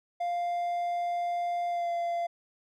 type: tone with pitch glide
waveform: triangle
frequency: 698.5 to 688.1 Hz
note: F5 to F5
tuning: 0 to -26 cents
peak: -26 dBFS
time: 0.2-2.27 s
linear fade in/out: 10 ms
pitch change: -26 cents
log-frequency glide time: 1.69-1.9 s
effects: none

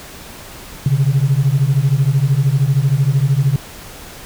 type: beating tone pair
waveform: sine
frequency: 130.81 / 143.81 Hz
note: C3 / D3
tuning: 0 / -36 cents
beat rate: 13 Hz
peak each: -13 / -13 dBFS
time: 0.86-3.56 s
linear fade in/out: 2 ms
effects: tanh soft clip ceiling -6 dBFS + pink hiss -35 dBFS RMS until 4.25 s

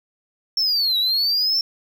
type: linear two-way sweep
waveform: triangle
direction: down then up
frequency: 5430 to 3829 to 5430 Hz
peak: -16 dBFS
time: 0.57-1.61 s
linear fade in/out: 2 ms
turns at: 0.98 s
effects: none

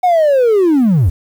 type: linear sweep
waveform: triangle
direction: down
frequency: 743 to 71.4 Hz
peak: -5 dBFS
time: 0.03-1.1 s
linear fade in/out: 10 ms
effects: tanh soft clip ceiling -3 dBFS + 7-bit

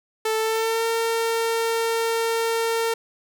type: tone with pitch glide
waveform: sawtooth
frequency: 440 to 456.3 Hz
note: A4 to A#4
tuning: 0 to -37 cents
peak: -17 dBFS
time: 0.25-2.94 s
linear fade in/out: 5 ms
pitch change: +63 cents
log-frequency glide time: 0.37-0.85 s
effects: none

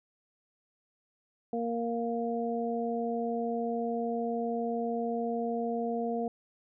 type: harmonic tone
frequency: 233.1 Hz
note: A#3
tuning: in tune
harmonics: 1 / 2 / 3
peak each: -33 / -33 / -35 dBFS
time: 1.53-6.28 s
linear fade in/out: 2 ms
effects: none

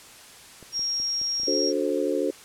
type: clicks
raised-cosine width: 2 ms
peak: -32 dBFS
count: 6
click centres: 0.627 / 0.794 / 1 / 1.215 / 1.399 / 1.434 s
type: tone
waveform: sine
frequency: 5588 Hz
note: F8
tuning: in tune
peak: -24 dBFS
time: 0.72-1.73 s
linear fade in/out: 50 ms
type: chord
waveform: sine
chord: D dominant seventh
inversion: none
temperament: just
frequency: 293.7 / 367.1 / 440.5 / 528.6 Hz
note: D4 / F#4 / A4 / C5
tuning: 0 / -14 / +2 / +18 cents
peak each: -28 dBFS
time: 1.47-2.31 s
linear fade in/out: 10 ms
effects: white hiss -47 dBFS RMS until 2.44 s + low-pass 10000 Hz 12 dB/octave

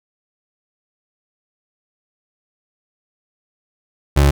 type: tone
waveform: 30% pulse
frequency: 70.7 Hz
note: C#2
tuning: 35 cents sharp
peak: -7 dBFS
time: 4.16-4.31 s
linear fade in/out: 10 ms
effects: none

